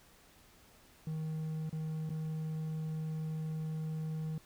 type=tone with dropouts; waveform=triangle; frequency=157.4 Hz; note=D#3; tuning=20 cents sharp; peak=-33 dBFS; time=1.07-4.38 s; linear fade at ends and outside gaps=2 ms; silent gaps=1.695-1.728 / 2.093-2.103 s; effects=pink hiss -62 dBFS RMS until 4.45 s